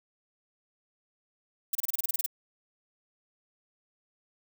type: noise bursts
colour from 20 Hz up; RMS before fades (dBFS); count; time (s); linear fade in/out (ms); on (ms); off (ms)
violet; -28; 11; 1.73-2.262; 5; 22; 29
effects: none